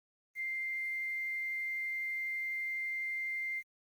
sine tone with quantisation, 2096 Hz, C7, 2 cents sharp, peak -34 dBFS, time 0.35-3.63 s, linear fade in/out 50 ms, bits 10, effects Opus 32 kbps

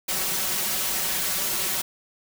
white noise with comb filter, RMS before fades -26 dBFS, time 0.08-1.82 s, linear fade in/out 10 ms, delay 5.3 ms, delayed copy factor +0.7, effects none

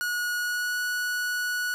45% pulse tone with pitch glide, 1454 to 1469.2 Hz, F#6 to F#6, -31 to -13 cents, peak -26 dBFS, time 0.01-1.74 s, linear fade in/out 0 ms, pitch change +18 cents, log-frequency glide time 0.37-0.79 s, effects none

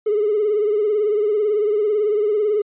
triangle tone with vibrato, 420.4 Hz, G#4, 21 cents sharp, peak -12 dBFS, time 0.06-2.62 s, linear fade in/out 10 ms, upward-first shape triangle, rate 18 Hz, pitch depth 80 cents each way, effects tanh soft clip ceiling -13 dBFS + resampled to 8000 Hz

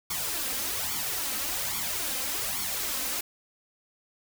white noise with flanger, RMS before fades -31 dBFS, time 0.1-3.21 s, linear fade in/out 5 ms, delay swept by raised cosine 0.89 to 3.89 ms, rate 1.2 Hz, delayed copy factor +0.7, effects none

